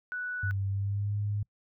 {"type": "tone", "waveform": "sine", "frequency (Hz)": 1480, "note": "F#6", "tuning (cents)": 0, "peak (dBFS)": -32, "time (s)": [0.12, 0.51], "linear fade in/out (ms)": 0}
{"type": "tone with pitch glide", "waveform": "sine", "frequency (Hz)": [98, 103.11], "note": ["G2", "G#2"], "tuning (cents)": [0, -12], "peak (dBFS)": -28, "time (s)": [0.43, 1.43], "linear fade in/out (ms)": 5, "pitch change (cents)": 88, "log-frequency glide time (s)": [0.69, 1.15]}
{"effects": ["noise-tail reverb RT60 0.1 s tail -26 dB re dry"]}